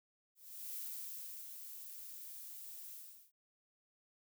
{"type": "noise with ADSR envelope", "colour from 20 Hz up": "violet", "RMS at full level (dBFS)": -44, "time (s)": [0.35, 3.32], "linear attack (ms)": 400, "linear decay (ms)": 730, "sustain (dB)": -6, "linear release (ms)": 400, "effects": []}